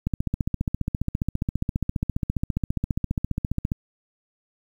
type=click train; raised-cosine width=5 ms; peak=-11 dBFS; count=55; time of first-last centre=0.07-3.719 s; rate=14.8 Hz; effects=8-bit